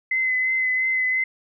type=tone with vibrato; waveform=sine; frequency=2040 Hz; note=C7; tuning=44 cents flat; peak=-19 dBFS; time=0.11-1.24 s; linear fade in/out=5 ms; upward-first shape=triangle; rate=2.9 Hz; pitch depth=23 cents each way; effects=none